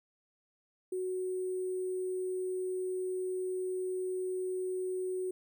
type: tone with sample-and-hold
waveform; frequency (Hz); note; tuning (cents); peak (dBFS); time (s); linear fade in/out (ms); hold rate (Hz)
sine; 370; F#4; 0; -32; 0.92-5.31; 5; 8820
effects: none